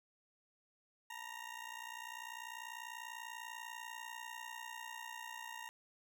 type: ring-modulated tone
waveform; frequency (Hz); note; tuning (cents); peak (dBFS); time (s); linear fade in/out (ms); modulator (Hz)
20% pulse; 932.3; A#5; 0; -38; 1.1-5.69; 0; 30.1
effects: none